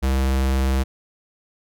square tone with vibrato, 66.3 Hz, C2, 23 cents sharp, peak -18 dBFS, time 0.02-0.84 s, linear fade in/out 20 ms, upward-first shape sine, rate 20 Hz, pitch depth 23 cents each way, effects none

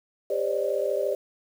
sine tone cluster, 400 / 519 / 571 / 605 Hz, G4 / C5 / D5 / D#5, +35 / -14 / -49 / -49 cents, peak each -29 dBFS, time 0.3-1.15 s, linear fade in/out 5 ms, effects 8-bit

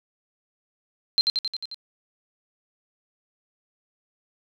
sine tone with echo, 4138 Hz, C8, 20 cents flat, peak -15 dBFS, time 1.18-1.21 s, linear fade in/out 0 ms, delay 89 ms, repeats 6, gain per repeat -3 dB, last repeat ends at 1.744 s, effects none

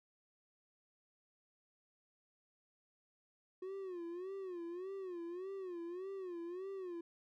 triangle tone with vibrato, 363.7 Hz, F#4, 30 cents flat, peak -40 dBFS, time 3.62-7.01 s, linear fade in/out 5 ms, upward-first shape sine, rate 1.7 Hz, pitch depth 130 cents each way, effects none

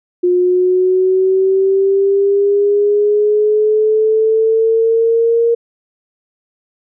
sine linear sweep, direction up, 356.3 to 467.2 Hz, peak -9 dBFS, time 0.23-5.55 s, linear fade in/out 10 ms, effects none

